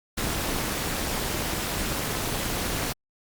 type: noise with amplitude modulation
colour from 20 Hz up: pink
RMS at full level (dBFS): -25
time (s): 0.17-2.93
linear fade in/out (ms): 10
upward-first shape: sine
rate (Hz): 260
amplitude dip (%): 80
effects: Opus 48 kbps